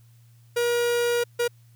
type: tone bursts at uneven times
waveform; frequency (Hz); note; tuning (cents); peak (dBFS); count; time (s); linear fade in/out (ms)
45% pulse; 477.5; A#4; +42; -21; 2; 0.56-1.24 / 1.39-1.48; 10
effects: added 117 Hz sine -51 dBFS peak until 1.75 s + white hiss -65 dBFS RMS until 1.75 s